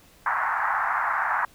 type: band-pass noise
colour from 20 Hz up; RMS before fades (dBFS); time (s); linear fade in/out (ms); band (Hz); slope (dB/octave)
pink; -25; 0.26-1.45; 2; 800 to 1800; 48
effects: pink hiss -55 dBFS RMS until 1.54 s